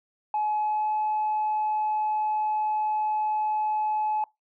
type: tone with pitch glide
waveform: sine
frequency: 849 to 855.4 Hz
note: G#5 to A5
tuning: +38 to -49 cents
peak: -22 dBFS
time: 0.34-4.24 s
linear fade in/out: 2 ms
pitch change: +13 cents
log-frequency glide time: 0.59-0.91 s
effects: noise-tail reverb RT60 0.2 s tail -24 dB re dry + tanh soft clip ceiling -20 dBFS